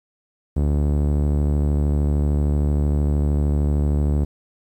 sawtooth tone with low-pass filter, 73.1 Hz, D2, 7 cents flat, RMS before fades -19 dBFS, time 0.56-4.25 s, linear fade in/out 10 ms, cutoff 440 Hz, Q 0.59, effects 9-bit

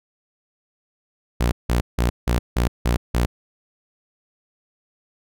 sawtooth tone bursts, 59.6 Hz, A#1, 39 cents sharp, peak -13 dBFS, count 7, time 1.4-3.26 s, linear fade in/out 10 ms, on 120 ms, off 170 ms, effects none

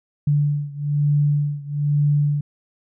sine beating tone pair, 145.6 / 146.7 Hz, D3 / D3, -15 / -2 cents, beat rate 1.1 Hz, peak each -19 / -21 dBFS, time 0.27-2.41 s, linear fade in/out 5 ms, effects none

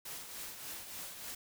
white noise with tremolo, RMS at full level -43 dBFS, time 0.05-1.35 s, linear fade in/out 5 ms, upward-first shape triangle, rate 3.4 Hz, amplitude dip 55%, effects none

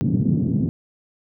pink band-pass noise, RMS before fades -20 dBFS, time 0.01-0.69 s, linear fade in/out 0 ms, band 130 to 250 Hz, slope 24 dB/octave, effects none

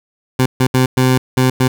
20% pulse tone bursts at uneven times, 128.8 Hz, C3, 27 cents flat, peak -5 dBFS, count 6, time 0.39-0.46 / 0.6-0.67 / 0.74-0.86 / 0.97-1.18 / 1.37-1.5 / 1.6-1.68 s, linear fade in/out 5 ms, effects none

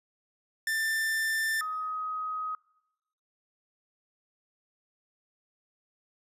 45% pulse / sine tone pair in turn, 1781 / 1259.4 Hz, A6 / D#6, +21 / +21 cents, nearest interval tritone, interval 600 cents, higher first, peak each -27 / -31 dBFS, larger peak first, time 0.67-1.61 / 1.61-2.55 s, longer neither, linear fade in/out 2 ms, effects noise-tail reverb RT60 1.0 s tail -24 dB re dry + resampled to 32000 Hz

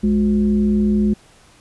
sine tone with frequency modulation, 209.7 Hz, G#3, 17 cents sharp, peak -13 dBFS, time 0.03-1.14 s, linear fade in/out 10 ms, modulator 151 Hz, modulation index 0.56, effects pink hiss -50 dBFS RMS until 1.6 s + resampled to 24000 Hz

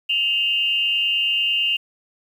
sine tone with amplitude modulation, 2799 Hz, F7, 3 cents sharp, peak -14 dBFS, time 0.09-1.77 s, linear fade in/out 10 ms, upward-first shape sine, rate 229 Hz, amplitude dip 75%, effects 8-bit

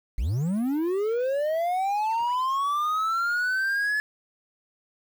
triangle linear sweep, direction up, 44 to 1722 Hz, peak -21 dBFS, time 0.18-4 s, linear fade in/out 0 ms, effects 8-bit

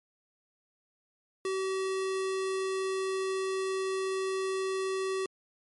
square tone, 381.5 Hz, G4, 47 cents flat, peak -30 dBFS, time 1.45-5.26 s, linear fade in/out 2 ms, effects MP3 48 kbps

